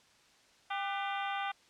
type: harmonic tone with a mistuned harmonic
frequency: 397.7 Hz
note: G4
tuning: 25 cents sharp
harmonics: 2 / 3 / 4 / 5 / 6 / 7 / 8 / 9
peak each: -36 / -40 / -42 / -44 / -46 / -47 / -48 / -49 dBFS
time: 0.7-1.52 s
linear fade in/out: 10 ms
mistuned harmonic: 4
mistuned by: -89 cents
effects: white hiss -64 dBFS RMS until 1.69 s + low-pass 6000 Hz 12 dB/octave